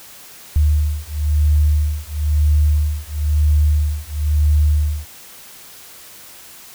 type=beating tone pair; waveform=sine; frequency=74.5 / 75.5 Hz; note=D2 / D2; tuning=+25 / +48 cents; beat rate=1 Hz; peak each=-16 dBFS; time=0.56-5.05 s; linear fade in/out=0 ms; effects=white hiss -40 dBFS RMS until 6.74 s